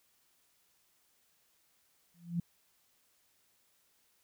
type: tone with exponential growth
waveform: sine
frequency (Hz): 171.5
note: F3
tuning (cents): -31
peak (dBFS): -27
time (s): 2.14-2.4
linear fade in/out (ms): 5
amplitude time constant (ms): 55
effects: white hiss -72 dBFS RMS until 4.23 s